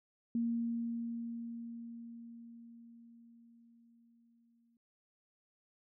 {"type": "tone with exponential decay", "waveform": "sine", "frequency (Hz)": 233.1, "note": "A#3", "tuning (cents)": 0, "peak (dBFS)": -30, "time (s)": [0.35, 4.77], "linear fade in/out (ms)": 2, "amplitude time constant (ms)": 960, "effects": []}